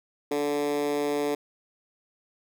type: tone with high-pass filter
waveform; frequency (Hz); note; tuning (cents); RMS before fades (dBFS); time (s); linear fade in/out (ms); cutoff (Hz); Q
10% pulse; 145.6; D3; -15; -27; 0.31-1.35; 5; 360; 8.3
effects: none